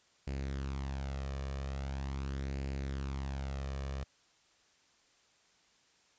sawtooth tone with flanger, 68 Hz, C#2, 33 cents flat, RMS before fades -38 dBFS, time 0.27-4.04 s, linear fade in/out 5 ms, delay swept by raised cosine 0.42 to 1.72 ms, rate 0.42 Hz, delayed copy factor +0.5, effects white hiss -68 dBFS RMS until 6.18 s + resampled to 16000 Hz

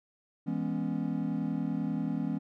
triangle chord, C# minor seventh, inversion first, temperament equal with one note detuned, 164.81 / 205 / 246.9 / 277.2 Hz, E3 / G#3 / B3 / C#4, 0 / -22 / 0 / 0 cents, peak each -33 dBFS, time 0.46-2.39 s, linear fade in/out 20 ms, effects none

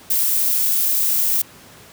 violet noise, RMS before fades -18 dBFS, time 0.1-1.42 s, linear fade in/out 5 ms, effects pink hiss -44 dBFS RMS until 1.92 s + high-pass 80 Hz 12 dB/octave

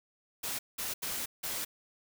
white noise bursts at uneven times, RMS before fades -36 dBFS, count 4, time 0.43-0.59 / 0.78-0.94 / 1.02-1.26 / 1.43-1.65 s, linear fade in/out 10 ms, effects none

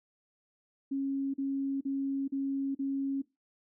sine tone bursts, 273.6 Hz, C#4, 23 cents flat, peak -29 dBFS, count 5, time 0.91-3.22 s, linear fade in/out 10 ms, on 430 ms, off 40 ms, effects noise-tail reverb RT60 0.2 s tail -18 dB re dry

